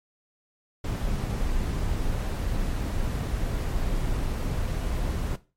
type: noise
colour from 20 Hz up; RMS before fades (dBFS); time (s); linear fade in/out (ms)
brown; -27; 0.84-5.36; 5
effects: noise-tail reverb RT60 0.3 s tail -17 dB re dry + MP3 64 kbps